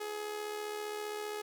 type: tone with amplitude modulation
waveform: sawtooth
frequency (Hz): 420.9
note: G#4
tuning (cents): +23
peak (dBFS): -31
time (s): 0-1.42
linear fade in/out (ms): 10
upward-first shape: sine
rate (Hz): 75.2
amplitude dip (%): 50
effects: none